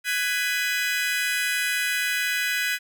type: chord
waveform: 35% pulse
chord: G# minor seventh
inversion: third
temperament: just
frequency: 1495.1 / 1661.2 / 1993.5 / 2492 Hz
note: F#6 / G#6 / B6 / D#7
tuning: +18 / 0 / +16 / +2 cents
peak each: -27 dBFS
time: 0.04-2.79 s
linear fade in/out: 50 ms
effects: none